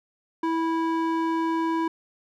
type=tone with band-pass filter; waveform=square; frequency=327.7 Hz; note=E4; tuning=10 cents flat; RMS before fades=-25 dBFS; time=0.43-1.88 s; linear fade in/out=5 ms; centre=700 Hz; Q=2.1; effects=none

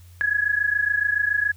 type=tone pair together; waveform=sine; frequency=1665 / 1692.1 Hz; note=G#6 / G#6; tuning=+4 / +32 cents; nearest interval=unison; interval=28 cents; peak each=-22 dBFS; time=0.21-1.52 s; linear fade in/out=0 ms; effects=added 88 Hz sine -44 dBFS peak until 1.56 s + white hiss -57 dBFS RMS until 1.56 s

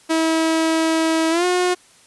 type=tone with pitch glide; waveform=sawtooth; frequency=323 to 360.5 Hz; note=E4 to F#4; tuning=-35 to -45 cents; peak=-12 dBFS; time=0.09-1.75 s; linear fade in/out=20 ms; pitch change=+190 cents; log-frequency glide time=1.3-1.45 s; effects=white hiss -51 dBFS RMS until 2.06 s + resampled to 24000 Hz

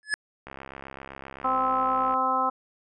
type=tone with exponential growth; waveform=square; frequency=1709 Hz; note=G#6; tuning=49 cents sharp; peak=-20 dBFS; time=0.03-0.14 s; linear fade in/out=0 ms; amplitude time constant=22 ms
type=click train; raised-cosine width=0.5 ms; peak=-24 dBFS; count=114; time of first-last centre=0.47-2.139 s; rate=67.7 Hz
type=harmonic tone; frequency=260 Hz; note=C4; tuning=11 cents flat; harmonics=1 / 2 / 3 / 4 / 5; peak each=-35 / -33 / -28 / -26 / -26 dBFS; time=1.44-2.5 s; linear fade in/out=10 ms
effects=resampled to 22050 Hz

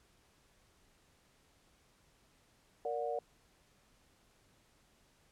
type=chord; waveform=sine; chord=Bb augmented; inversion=none; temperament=just; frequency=466.2 / 582.7 / 728.4 Hz; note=Bb4 / D5 / F#5; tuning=0 / -14 / -27 cents; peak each=-38 / -39 / -39 dBFS; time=2.85-3.19 s; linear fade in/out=2 ms; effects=pink hiss -69 dBFS RMS until 5.31 s + low-pass 11000 Hz 12 dB/octave

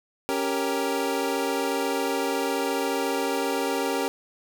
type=chord; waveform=25% pulse; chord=G diminished; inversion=second; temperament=equal; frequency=277.2 / 392 / 466.2 Hz; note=Db4 / G4 / Bb4; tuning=0 / 0 / 0 cents; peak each=-25 dBFS; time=0.29-4.08 s; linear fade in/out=0 ms; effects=none

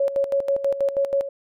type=tone with tremolo; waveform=sine; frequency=554.4 Hz; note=C#5; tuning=in tune; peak=-17 dBFS; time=0-1.29 s; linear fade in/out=5 ms; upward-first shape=square; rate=6.2 Hz; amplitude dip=70%; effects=none

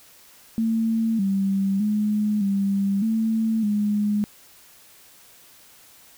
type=tone with pitch steps; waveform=sine; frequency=225 / 195.1 / 210.6 / 197.6 / 222.7 / 207.8 Hz; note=A3 / G3 / G#3 / G3 / A3 / G#3; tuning=+39 / -8 / +24 / +14 / +21 / +1 cents; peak=-19 dBFS; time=0.58-4.24 s; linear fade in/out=0 ms; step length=610 ms; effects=white hiss -51 dBFS RMS until 6.17 s

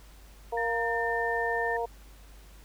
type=harmonic tone; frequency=233.2 Hz; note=A#3; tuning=1 cent sharp; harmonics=2 / 3 / 4; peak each=-31 / -33 / -34 dBFS; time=0.52-1.86 s; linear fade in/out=10 ms
type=tone; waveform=sine; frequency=1800 Hz; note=A6; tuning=39 cents sharp; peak=-30 dBFS; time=0.57-1.77 s; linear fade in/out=5 ms
effects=added 50 Hz sine -49 dBFS peak until 2.64 s + pink hiss -57 dBFS RMS until 2.64 s

